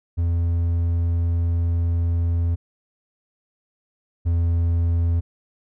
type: tone pair in turn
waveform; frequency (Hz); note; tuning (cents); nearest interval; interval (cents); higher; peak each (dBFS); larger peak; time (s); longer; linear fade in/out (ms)
triangle; 84.9 / 84.6; F2 / E2; -48 / +45; unison; 7; first; -16 / -15; second; 0.17-2.56 / 4.25-5.21; first; 20
effects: none